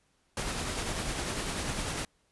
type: noise with tremolo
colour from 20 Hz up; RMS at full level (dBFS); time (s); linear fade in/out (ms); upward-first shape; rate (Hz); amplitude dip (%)
pink; -32; 0.37-2.05; 2; triangle; 10; 40
effects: pink hiss -71 dBFS RMS until 2.31 s + resampled to 24000 Hz